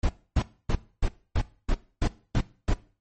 brown noise bursts, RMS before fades -22 dBFS, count 9, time 0.03-2.739 s, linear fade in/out 5 ms, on 61 ms, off 270 ms, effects noise-tail reverb RT60 0.4 s tail -19 dB re dry + MP3 32 kbps

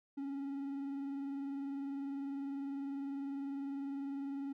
triangle tone with vibrato, 277.2 Hz, C#4, in tune, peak -36 dBFS, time 0.17-4.53 s, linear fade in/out 10 ms, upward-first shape sine, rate 20 Hz, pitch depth 39 cents each way, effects none

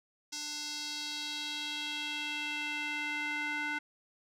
square tone with band-pass filter sweep, 296.9 Hz, D4, 19 cents sharp, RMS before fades -37 dBFS, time 0.32-3.79 s, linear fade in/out 10 ms, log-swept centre 5500 to 1800 Hz, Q 2.7, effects none

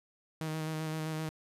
sawtooth tone with vibrato, 157.3 Hz, D#3, 19 cents sharp, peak -30 dBFS, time 0.41-1.29 s, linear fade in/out 0 ms, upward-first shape square, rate 7.7 Hz, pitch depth 16 cents each way, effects resampled to 32000 Hz + 11-bit

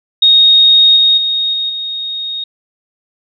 sine tone with level steps, 3729 Hz, A#7, in tune, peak -4 / -6 / -12 / -14 / -18 dBFS, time 0.22-2.44 s, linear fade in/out 5 ms, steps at 0.96 / 1.17 / 1.53 / 1.69 s, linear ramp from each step 10 ms, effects none

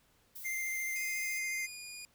violet noise, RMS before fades -46 dBFS, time 0.35-1.39 s, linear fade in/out 10 ms
square tone with vibrato, 2093 Hz, C7, in tune, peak -35 dBFS, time 0.44-1.67 s, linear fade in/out 20 ms, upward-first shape sine, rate 14 Hz, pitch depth 12 cents each way
15% pulse tone with pitch glide, 2486 to 2443 Hz, D#7 to D#7, -2 to -32 cents, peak -37 dBFS, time 0.96-2.05 s, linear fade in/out 0 ms, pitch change -30 cents, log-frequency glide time 1.22-1.79 s
effects pink hiss -69 dBFS RMS until 2.14 s

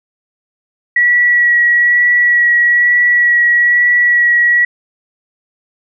sine tone with vibrato, 1930 Hz, B6, 40 cents flat, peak -7 dBFS, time 0.96-4.65 s, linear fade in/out 5 ms, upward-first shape sine, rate 1.1 Hz, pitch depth 12 cents each way, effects none

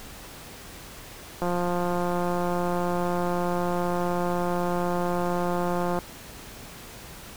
click train, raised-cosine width 1 ms, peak -14 dBFS, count 805, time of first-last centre 1.42-5.988 s, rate 176 Hz, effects pink hiss -43 dBFS RMS until 7.36 s

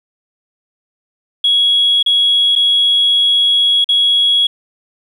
sine tone with dropouts, 3332 Hz, G#7, 5 cents sharp, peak -8 dBFS, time 1.44-4.47 s, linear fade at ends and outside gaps 5 ms, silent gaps 2.028-2.061 / 2.554-2.56 / 3.844-3.889 s, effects tanh soft clip ceiling -4 dBFS + 8-bit

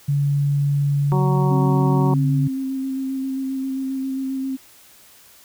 sine tone, 142.4 Hz, C#3, 47 cents sharp, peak -16 dBFS, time 0.08-2.48 s, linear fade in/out 10 ms
harmonic tone, 185.9 Hz, F#3, 8 cents sharp, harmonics 1 / 2 / 3 / 4 / 5 / 6, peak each -24 / -24 / -34 / -31 / -26 / -32 dBFS, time 1.12-2.14 s, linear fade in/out 0 ms
sine tone with vibrato, 266.2 Hz, C4, 30 cents sharp, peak -22 dBFS, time 1.5-4.57 s, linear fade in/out 20 ms, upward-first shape square, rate 7.5 Hz, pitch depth 12 cents each way
effects white hiss -49 dBFS RMS until 5.44 s

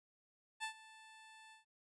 15% pulse tone with ADSR envelope, 880 Hz, A5, in tune, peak -32 dBFS, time 0.6-1.65 s, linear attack 35 ms, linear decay 95 ms, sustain -19 dB, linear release 130 ms, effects resampled to 22050 Hz

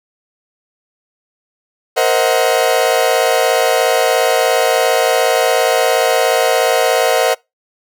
40% pulse chord, C half-diminished seventh, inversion third, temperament equal with one note detuned, 466.2 / 523.3 / 636.8 / 740 Hz, Bb4 / C5 / Eb5 / Gb5, 0 / 0 / +40 / 0 cents, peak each -16 dBFS, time 1.96-7.35 s, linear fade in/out 20 ms, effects noise-tail reverb RT60 0.2 s tail -24 dB re dry

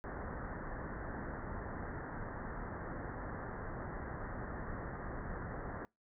pink low-pass noise, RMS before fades -43 dBFS, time 0.04-5.85 s, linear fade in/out 0 ms, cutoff 1900 Hz, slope 96 dB/octave, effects noise-tail reverb RT60 0.2 s tail -25 dB re dry

